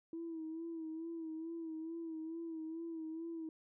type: tone with vibrato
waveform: sine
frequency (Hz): 325.5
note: E4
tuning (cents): -22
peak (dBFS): -40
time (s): 0.13-3.49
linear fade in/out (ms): 2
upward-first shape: sine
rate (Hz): 2.3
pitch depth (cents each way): 49
effects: tanh soft clip ceiling -36 dBFS